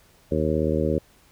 harmonic tone, 77.78 Hz, D#2, in tune, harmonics 1 / 2 / 3 / 4 / 5 / 6 / 7, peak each -28 / -28 / -28 / -28 / -28 / -28 / -28 dBFS, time 0.31-0.99 s, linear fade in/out 10 ms, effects pink hiss -57 dBFS RMS until 1.31 s

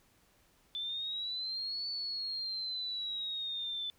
sine exponential two-way sweep, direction up then down, 3506 to 4486 to 3506 Hz, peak -35 dBFS, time 0.75-3.9 s, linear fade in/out 0 ms, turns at 1.88 s, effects pink hiss -68 dBFS RMS until 3.98 s

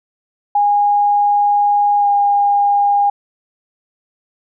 sine tone with pitch glide, 820 to 811.5 Hz, G#5 to G#5, -22 to -40 cents, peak -10 dBFS, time 0.55-3.1 s, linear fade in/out 5 ms, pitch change -18 cents, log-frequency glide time 1.99-2.07 s, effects none

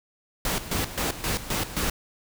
pink noise with tremolo, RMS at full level -26 dBFS, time 0.45-1.9 s, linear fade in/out 2 ms, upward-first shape square, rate 3.8 Hz, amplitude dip 75%, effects none

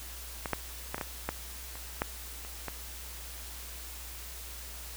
clicks, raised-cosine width 0.5 ms, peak -18 / -13 / -17 / -21 / -18 / -15 / -30 / -13 / -30 / -20 dBFS, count 10, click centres 0.458 / 0.533 / 0.945 / 0.981 / 1.012 / 1.29 / 1.755 / 2.019 / 2.449 / 2.683 s, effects added 60 Hz sine -45 dBFS peak until 4.96 s + white hiss -45 dBFS RMS until 4.96 s

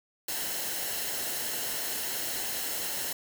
white noise with comb filter, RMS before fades -33 dBFS, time 0.28-3.13 s, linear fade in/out 5 ms, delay 0.84 ms, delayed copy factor -0.5, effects none

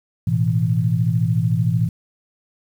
sine chord, A suspended second, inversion none, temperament equal, 110 / 123.47 / 164.81 Hz, A2 / B2 / E3, 0 / 0 / 0 cents, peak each -20 dBFS, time 0.27-1.89 s, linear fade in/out 5 ms, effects 8-bit

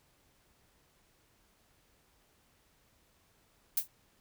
violet noise with exponential decay, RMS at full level -24 dBFS, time 3.77-3.88 s, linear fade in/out 5 ms, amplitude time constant 23 ms, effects pink hiss -69 dBFS RMS until 4.2 s

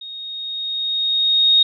sine tone with level ramp, 3729 Hz, A#7, in tune, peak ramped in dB -31 to -9 dBFS, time 0.01-1.63 s, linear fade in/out 5 ms, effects none

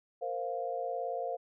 sine chord, Bb suspended second, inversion none, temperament just, 466.2 / 524.4 / 699.2 Hz, Bb4 / C5 / F5, 0 / +4 / +2 cents, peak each -39 / -37 / -36 dBFS, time 0.21-1.37 s, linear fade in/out 20 ms, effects none

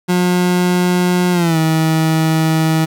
30% pulse tone with pitch glide, 179.2 to 159.65 Hz, F3 to D#3, +45 to +45 cents, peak -9 dBFS, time 0.08-2.86 s, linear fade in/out 20 ms, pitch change -200 cents, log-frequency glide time 1.32-1.58 s, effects 8-bit

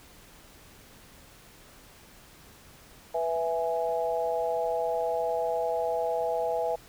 sine chord, E major, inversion second, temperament equal, 493.9 / 659.3 / 830.6 Hz, B4 / E5 / G#5, 0 / 0 / 0 cents, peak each -30 / -29 / -32 dBFS, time 3.14-6.76 s, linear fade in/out 10 ms, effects pink hiss -53 dBFS RMS until 6.88 s

